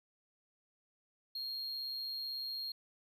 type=tone; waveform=triangle; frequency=4246 Hz; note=C8; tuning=25 cents sharp; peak=-37 dBFS; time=1.35-2.72 s; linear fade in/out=5 ms; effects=none